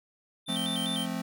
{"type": "tone with vibrato", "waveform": "square", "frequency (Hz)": 3337, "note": "G#7", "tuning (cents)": 8, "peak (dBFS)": -32, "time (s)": [0.46, 1.07], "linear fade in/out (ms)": 50, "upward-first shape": "square", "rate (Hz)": 5, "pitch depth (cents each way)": 110}
{"type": "chord", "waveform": "square", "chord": "F major", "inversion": "none", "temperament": "just", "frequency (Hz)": [174.61, 218.3, 261.9], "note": ["F3", "A3", "C4"], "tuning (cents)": [0, -13, 2], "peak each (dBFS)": -36, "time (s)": [0.48, 1.22], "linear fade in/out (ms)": 10}
{"effects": []}